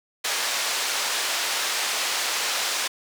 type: band-pass noise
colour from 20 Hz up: white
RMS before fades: -26 dBFS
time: 0.24-2.88 s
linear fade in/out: 10 ms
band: 570 to 6000 Hz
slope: 12 dB/octave
effects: none